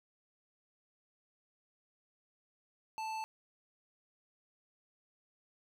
sine tone with tanh clipping, 880 Hz, A5, in tune, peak -39 dBFS, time 2.98-3.24 s, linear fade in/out 0 ms, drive 17 dB, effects none

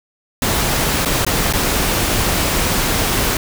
pink noise with dropouts, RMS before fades -17 dBFS, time 0.42-3.37 s, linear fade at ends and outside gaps 2 ms, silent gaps 1.05-1.057 / 1.249-1.265 / 1.527-1.535 s, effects none

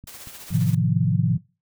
click train, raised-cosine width 5 ms, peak -29 dBFS, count 4, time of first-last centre 0.04-0.739 s, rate 4.29 Hz
white noise with tremolo, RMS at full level -39 dBFS, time 0.07-0.75 s, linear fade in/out 5 ms, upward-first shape sine, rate 15 Hz, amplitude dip 45%
sine chord, F dominant seventh, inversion first, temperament just, 109.13 / 130.96 / 157.15 / 174.61 Hz, A2 / C3 / Eb3 / F3, -14 / +2 / +18 / 0 cents, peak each -23 dBFS, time 0.51-1.38 s, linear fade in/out 20 ms
effects noise-tail reverb RT60 0.3 s tail -22 dB re dry

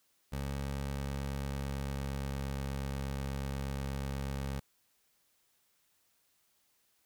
20% pulse tone with pitch glide, 69.2 to 68.29 Hz, C#2 to C#2, -2 to -25 cents, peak -30 dBFS, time 0.32-4.6 s, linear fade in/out 10 ms, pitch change -23 cents, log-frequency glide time 1-2.65 s, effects white hiss -73 dBFS RMS until 7.05 s

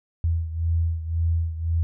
sine beating tone pair, 82.41 / 84.31 Hz, E2 / E2, 0 / +40 cents, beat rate 1.9 Hz, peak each -22 / -27 dBFS, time 0.24-1.83 s, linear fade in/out 0 ms, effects none

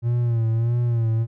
triangle tone with vibrato, 116.54 Hz, A#2, in tune, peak -16 dBFS, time 0.02-1.27 s, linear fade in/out 50 ms, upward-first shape sine, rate 1.6 Hz, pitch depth 62 cents each way, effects none

